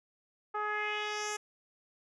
10% pulse tone with low-pass filter sweep, 420.7 Hz, G#4, 22 cents sharp, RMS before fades -35 dBFS, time 0.54-1.37 s, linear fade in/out 10 ms, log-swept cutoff 1100 to 8300 Hz, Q 2.5, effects none

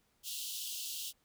pink high-pass noise, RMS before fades -41 dBFS, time 0.23-1.13 s, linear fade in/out 50 ms, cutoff 2800 Hz, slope 96 dB/octave, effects pink hiss -74 dBFS RMS until 1.24 s

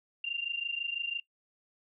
sine tone pair together, 2768 / 2794 Hz, F7 / F7, -16 / 0 cents, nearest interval unison, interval 16 cents, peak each -35 / -34 dBFS, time 0.24-1.2 s, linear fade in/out 5 ms, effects noise-tail reverb RT60 0.1 s tail -20 dB re dry

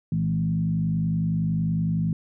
sine tone with frequency modulation, 164.81 Hz, E3, in tune, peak -21 dBFS, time 0.12-2.13 s, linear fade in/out 2 ms, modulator 50.8 Hz, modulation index 0.89, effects none

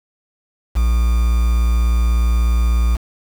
triangle tone with quantisation, 58.27 Hz, A#1, in tune, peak -10 dBFS, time 0.75-2.97 s, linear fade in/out 20 ms, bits 5, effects none

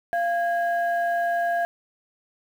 sine tone pair together, 690 / 1641.1 Hz, F5 / G#6, -21 / -21 cents, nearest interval octave + minor third, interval 1500 cents, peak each -21 / -28 dBFS, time 0.13-1.65 s, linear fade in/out 0 ms, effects tanh soft clip ceiling -14 dBFS + 8-bit

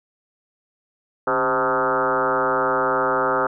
sine tone with frequency modulation, 888 Hz, A5, 16 cents sharp, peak -17 dBFS, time 1.27-3.47 s, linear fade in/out 5 ms, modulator 123 Hz, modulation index 4.4, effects none

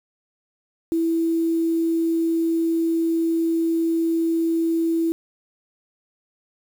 sine tone with quantisation, 330.1 Hz, E4, 2 cents sharp, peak -18 dBFS, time 0.92-5.12 s, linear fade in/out 0 ms, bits 7, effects none

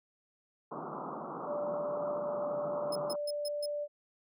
white band-pass noise, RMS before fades -41 dBFS, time 0.71-3.16 s, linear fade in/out 10 ms, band 140 to 1300 Hz, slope 96 dB/octave
sine tone, 587.3 Hz, D5, in tune, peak -33 dBFS, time 1.45-3.88 s, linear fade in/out 50 ms
sawtooth tone bursts, 5150 Hz, E8, 41 cents flat, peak -35 dBFS, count 5, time 2.92-3.66 s, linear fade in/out 5 ms, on 36 ms, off 140 ms
effects none

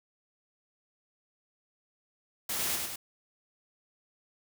white noise with echo, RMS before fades -33 dBFS, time 2.49-2.76 s, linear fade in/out 5 ms, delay 100 ms, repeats 2, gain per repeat -3 dB, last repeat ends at 2.96 s, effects none

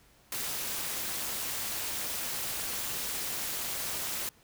white noise with amplitude modulation, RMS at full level -32 dBFS, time 0.32-4.29 s, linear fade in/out 2 ms, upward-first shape sine, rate 248 Hz, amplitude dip 60%, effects pink hiss -62 dBFS RMS until 4.43 s

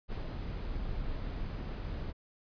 brown noise with ADSR envelope, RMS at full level -35 dBFS, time 0.08-2.13 s, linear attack 42 ms, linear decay 94 ms, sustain -2 dB, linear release 31 ms, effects resampled to 11025 Hz

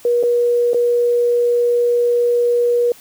sine tone with dropouts, 480.1 Hz, B4, 49 cents flat, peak -12 dBFS, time 0.05-2.92 s, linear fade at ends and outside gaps 2 ms, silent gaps 0.229-0.235 / 0.734-0.744 s, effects white hiss -44 dBFS RMS until 3 s

